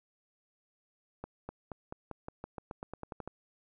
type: accelerating click train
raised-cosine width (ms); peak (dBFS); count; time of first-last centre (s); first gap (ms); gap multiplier
1; -26; 15; 1.24-3.276; 250; 0.91
effects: none